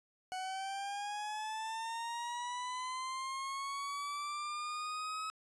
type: linear sweep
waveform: 40% pulse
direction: up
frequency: 740 to 1283 Hz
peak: -37 dBFS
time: 0.32-5.3 s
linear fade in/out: 0 ms
effects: resampled to 22050 Hz